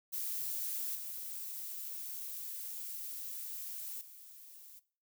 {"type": "noise with level steps", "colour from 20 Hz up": "violet", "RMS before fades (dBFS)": [-38, -43, -54], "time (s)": [0.12, 4.8], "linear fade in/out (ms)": 20, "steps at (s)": [0.95, 4.01], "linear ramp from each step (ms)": 2, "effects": ["noise-tail reverb RT60 0.4 s tail -18 dB re dry"]}